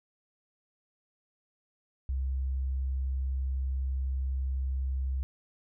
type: tone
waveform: sine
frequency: 66 Hz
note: C2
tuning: 16 cents sharp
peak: -28 dBFS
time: 2.09-5.23 s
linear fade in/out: 0 ms
effects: none